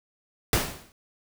pink noise with exponential decay, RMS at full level -20 dBFS, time 0.53-0.92 s, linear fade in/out 1 ms, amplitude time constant 84 ms, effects none

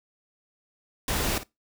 pink noise with echo, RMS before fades -27 dBFS, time 1.08-1.38 s, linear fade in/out 2 ms, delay 54 ms, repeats 1, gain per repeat -13 dB, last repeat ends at 1.434 s, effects noise-tail reverb RT60 0.2 s tail -21 dB re dry

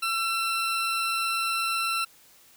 20% pulse tone, 1346 Hz, E6, 36 cents sharp, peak -20 dBFS, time 0.02-2.05 s, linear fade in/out 10 ms, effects white hiss -56 dBFS RMS until 2.56 s

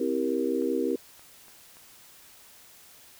sine chord, C dominant seventh, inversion none, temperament just, 261.6 / 327 / 392.4 / 470.9 Hz, C4 / E4 / G4 / Bb4, 0 / -14 / +2 / +18 cents, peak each -30 dBFS, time 0-0.96 s, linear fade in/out 5 ms
click train, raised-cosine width 0.5 ms, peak -38 dBFS, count 5, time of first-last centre 0.62-1.769 s, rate 3.48 Hz
effects white hiss -53 dBFS RMS until 3.19 s

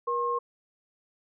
sine tone pair together, 477.5 / 1072 Hz, A#4 / C6, +42 / +42 cents, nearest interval octave + major second, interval 1400 cents, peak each -30 / -27 dBFS, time 0.07-0.39 s, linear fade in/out 10 ms, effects none

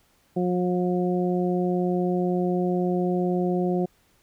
harmonic tone, 179.6 Hz, F3, 49 cents sharp, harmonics 1 / 2 / 3 / 4, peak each -24 / -25 / -32 / -32 dBFS, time 0.36-3.86 s, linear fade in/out 10 ms, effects pink hiss -63 dBFS RMS until 4.22 s

